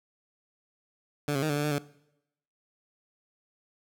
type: tone with pitch steps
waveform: 15% pulse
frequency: 146.2 / 136.6 / 155.3 / 145.1 / 146.8 / 150.1 / 143.8 Hz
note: D3 / C#3 / D#3 / D3 / D3 / D3 / D3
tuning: -7 / -25 / -3 / -21 / 0 / +38 / -36 cents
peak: -20 dBFS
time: 1.28-1.784 s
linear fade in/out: 2 ms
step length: 72 ms
effects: noise-tail reverb RT60 0.8 s tail -20 dB re dry